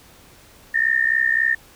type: tone with amplitude modulation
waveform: sine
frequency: 1818 Hz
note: A#6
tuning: 44 cents flat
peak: -12 dBFS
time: 0.74-1.55 s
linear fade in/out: 10 ms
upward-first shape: sine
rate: 63.7 Hz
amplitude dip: 85%
effects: pink hiss -49 dBFS RMS until 1.75 s